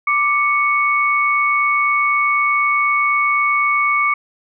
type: tone pair together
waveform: sine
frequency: 1174.7 / 2218 Hz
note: D6 / C#7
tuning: 0 / 0 cents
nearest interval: major seventh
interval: 1100 cents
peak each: -16 dBFS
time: 0.07-4.14 s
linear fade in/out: 5 ms
effects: none